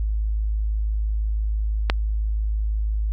click, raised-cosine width 0.3 ms, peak -3 dBFS, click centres 1.899 s, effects added 53 Hz sine -20 dBFS peak until 3.12 s

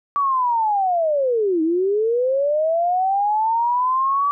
sine linear two-way sweep, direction down then up, 1154 to 311.4 to 1154 Hz, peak -16 dBFS, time 0.16-4.31 s, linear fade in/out 0 ms, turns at 1.62 s, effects none

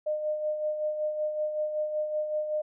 sine tone with tremolo, 609 Hz, D#5, 37 cents flat, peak -25 dBFS, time 0.06-2.62 s, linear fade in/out 10 ms, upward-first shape sine, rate 5.3 Hz, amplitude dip 50%, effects none

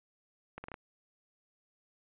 accelerating click train, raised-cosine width 0.5 ms, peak -27 dBFS, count 5, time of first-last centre 0.58-0.742 s, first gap 60 ms, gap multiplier 0.74, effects resampled to 8000 Hz

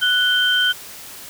sine tone pair together, 1480 / 3125 Hz, F#6 / G7, 0 / -6 cents, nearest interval octave + minor second, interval 1294 cents, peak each -17 dBFS, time 0.01-0.73 s, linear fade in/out 20 ms, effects white hiss -37 dBFS RMS until 1.29 s

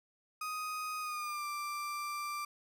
35% pulse tone with pitch glide, 1249 to 1178.9 Hz, D#6 to D6, +6 to +6 cents, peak -35 dBFS, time 0.41-2.45 s, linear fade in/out 5 ms, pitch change -100 cents, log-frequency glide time 1-1.46 s, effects none

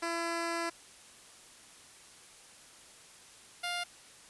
10% pulse tone pair in turn, 336.5 / 703.2 Hz, E4 / F5, +36 / +12 cents, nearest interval octave + minor second, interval 1276 cents, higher second, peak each -24 / -25 dBFS, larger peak first, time 0.02-0.7 / 3.63-3.84 s, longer first, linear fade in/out 10 ms, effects white hiss -55 dBFS RMS until 4.29 s + resampled to 24000 Hz

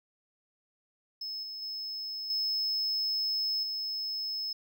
triangle tone with level steps, 5200 Hz, E8, 24 cents flat, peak -34 / -37 / -34 / -27 / -31 dBFS, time 1.21-4.53 s, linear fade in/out 5 ms, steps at 1.43 / 1.62 / 2.3 / 3.63 s, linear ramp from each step 2 ms, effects none

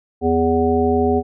harmonic tone, 82.41 Hz, E2, in tune, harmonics 1 / 3 / 5 / 7 / 9, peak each -23 / -19 / -17 / -28 / -21 dBFS, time 0.21-1.23 s, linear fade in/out 50 ms, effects none

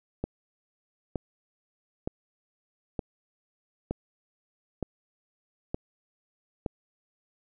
click train, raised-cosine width 2 ms, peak -16 dBFS, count 8, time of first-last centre 0.24-6.662 s, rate 1.09 Hz, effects none

